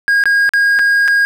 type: tone with dropouts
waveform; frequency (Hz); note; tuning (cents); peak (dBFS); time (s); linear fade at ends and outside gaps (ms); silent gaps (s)
triangle; 1631; G#6; -32; -7; 0.08-1.25; 0; 0.238-0.256 / 0.492-0.536 / 0.789-0.793 / 1.078-1.082
effects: none